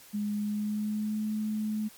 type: tone with pitch glide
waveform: sine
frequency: 207.7 to 214.5 Hz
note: G#3 to A3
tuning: 0 to -44 cents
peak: -28 dBFS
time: 0.13-1.89 s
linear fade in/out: 20 ms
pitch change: +56 cents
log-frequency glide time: 0.35-1.22 s
effects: white hiss -53 dBFS RMS until 1.97 s + MP3 96 kbps